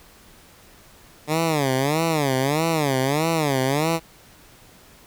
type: tone with vibrato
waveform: 10% pulse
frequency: 146.83 Hz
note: D3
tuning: in tune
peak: -11 dBFS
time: 1.27-4 s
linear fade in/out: 50 ms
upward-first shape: sine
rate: 1.6 Hz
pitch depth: 210 cents each way
effects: pink hiss -50 dBFS RMS until 5.06 s